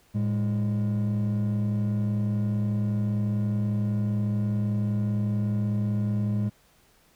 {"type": "tone pair together", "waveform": "triangle", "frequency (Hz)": [110.45, 205.4], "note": ["A2", "G#3"], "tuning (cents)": [7, -19], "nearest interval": "major seventh", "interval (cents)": 1074, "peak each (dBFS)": [-22, -24], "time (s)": [0.14, 6.5], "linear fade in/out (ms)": 20, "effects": ["tanh soft clip ceiling -18 dBFS", "pink hiss -61 dBFS RMS until 7.15 s"]}